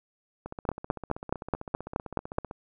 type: two click trains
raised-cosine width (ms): 1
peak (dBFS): -23 / -11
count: 33 / 9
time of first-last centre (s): 0.46-2.511 / 0.69-2.385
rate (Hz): 15.6 / 4.72
effects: none